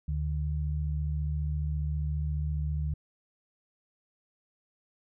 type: tone pair together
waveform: sine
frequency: 74.7 / 149.4 Hz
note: D2 / D3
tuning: +30 / +30 cents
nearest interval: octave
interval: 1200 cents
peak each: -29 / -33 dBFS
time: 0.08-2.94 s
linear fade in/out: 5 ms
effects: none